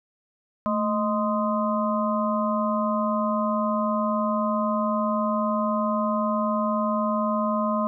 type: harmonic tone with a mistuned harmonic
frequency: 207.7 Hz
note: G#3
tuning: in tune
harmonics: 1 / 3 / 5 / 6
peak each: -25 / -27 / -27 / -31 dBFS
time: 0.66-7.87 s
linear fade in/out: 0 ms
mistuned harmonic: 1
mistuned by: +92 cents
effects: none